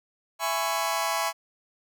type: chord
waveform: sawtooth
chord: C# minor seventh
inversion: first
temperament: just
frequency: 665.2 / 831.5 / 997.9 / 1108.7 Hz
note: E5 / G#5 / B5 / C#6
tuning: +16 / +2 / +18 / 0 cents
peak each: -27 dBFS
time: 0.39-1.33 s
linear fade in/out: 50 ms
effects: none